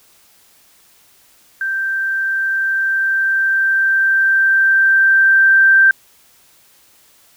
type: tone with level ramp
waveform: sine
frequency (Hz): 1568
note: G6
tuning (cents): 0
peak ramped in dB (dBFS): -17 to -6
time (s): 1.61-5.91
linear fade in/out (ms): 2
effects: white hiss -51 dBFS RMS until 7.36 s